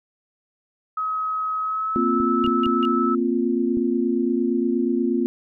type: tone with pitch glide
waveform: sine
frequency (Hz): 1274 to 1306.8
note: D#6 to E6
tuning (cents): +41 to -15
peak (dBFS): -22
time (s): 0.97-3.15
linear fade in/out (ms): 5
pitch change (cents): +44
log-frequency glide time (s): 1.61-2.03
type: chord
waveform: sine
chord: Bb suspended second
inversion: none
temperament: equal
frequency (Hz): 233.1 / 261.6 / 349.2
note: Bb3 / C4 / F4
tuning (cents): 0 / 0 / 0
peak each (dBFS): -23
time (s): 1.96-5.26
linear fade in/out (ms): 0
type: clicks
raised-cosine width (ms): 3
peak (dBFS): -21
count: 5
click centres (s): 2.203 / 2.445 / 2.476 / 2.666 / 3.771
type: tone bursts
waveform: sine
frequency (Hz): 2846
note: F7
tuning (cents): +32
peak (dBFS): -29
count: 3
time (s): 2.44-2.852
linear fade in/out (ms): 0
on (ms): 24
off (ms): 170
effects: none